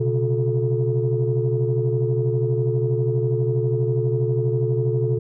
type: tone cluster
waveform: sine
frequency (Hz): 123.5 / 135.8 / 361.3 / 436.5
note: B2 / C#3 / F#4 / A4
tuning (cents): 0 / -35 / -41 / -14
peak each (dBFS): -20 / -25 / -27 / -23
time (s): 0-5.19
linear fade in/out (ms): 10
effects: tanh soft clip ceiling -10 dBFS